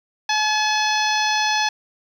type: harmonic tone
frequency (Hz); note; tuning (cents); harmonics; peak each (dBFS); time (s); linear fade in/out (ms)
855; A5; -50; 1 / 2 / 3 / 4 / 5 / 6 / 7; -21 / -24 / -26 / -27 / -28 / -29 / -29; 0.29-1.69; 5
effects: 8-bit